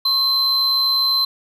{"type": "tone pair together", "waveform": "triangle", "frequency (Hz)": [1083, 4084], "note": ["C#6", "C8"], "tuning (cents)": [-41, -43], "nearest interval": "octave + major seventh", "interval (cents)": 2298, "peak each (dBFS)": [-25, -14], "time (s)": [0.05, 1.25], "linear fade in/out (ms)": 5, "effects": []}